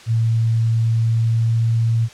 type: tone with pitch glide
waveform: sine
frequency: 113.7 to 114.42 Hz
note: A#2 to A#2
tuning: -43 to -32 cents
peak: -14 dBFS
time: 0.06-2.09 s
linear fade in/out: 50 ms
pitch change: +11 cents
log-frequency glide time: 1.02-1.63 s
effects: white hiss -42 dBFS RMS until 2.13 s + low-pass 6000 Hz 12 dB/octave